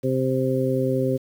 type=harmonic tone; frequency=130.81 Hz; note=C3; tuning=in tune; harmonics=1 / 2 / 3 / 4; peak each=-25 / -25 / -25 / -25 dBFS; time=0.03-1.18 s; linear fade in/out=20 ms; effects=8-bit